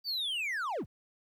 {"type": "linear sweep", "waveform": "triangle", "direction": "down", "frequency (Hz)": [4699, 35], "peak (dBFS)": -30, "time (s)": [0.04, 0.86], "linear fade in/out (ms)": 50, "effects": ["12-bit"]}